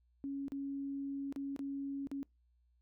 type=tone with dropouts; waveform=sine; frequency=277.2 Hz; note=C#4; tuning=in tune; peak=-37 dBFS; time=0.24-2.23 s; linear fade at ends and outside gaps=0 ms; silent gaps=0.482-0.52 / 1.325-1.361 / 1.563-1.592 / 2.071-2.115 s; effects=noise-tail reverb RT60 0.2 s tail -25 dB re dry + added 60 Hz sine -69 dBFS peak until 2.81 s